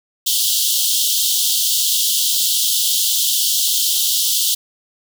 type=high-pass noise; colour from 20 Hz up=pink; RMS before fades=-17 dBFS; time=0.26-4.55 s; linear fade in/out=10 ms; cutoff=3000 Hz; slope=96 dB/octave; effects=none